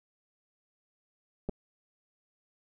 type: clicks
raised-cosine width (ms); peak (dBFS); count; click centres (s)
2; -21; 2; 1.489 / 1.494
effects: none